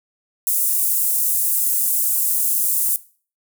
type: high-pass noise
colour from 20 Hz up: pink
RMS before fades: -19 dBFS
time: 0.47-2.96 s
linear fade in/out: 0 ms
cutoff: 9400 Hz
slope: 24 dB/octave
effects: noise-tail reverb RT60 0.4 s tail -18 dB re dry